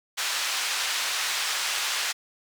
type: band-pass noise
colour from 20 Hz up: white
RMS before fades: -28 dBFS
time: 0.17-2.13 s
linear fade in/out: 20 ms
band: 1000 to 5300 Hz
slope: 12 dB/octave
effects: none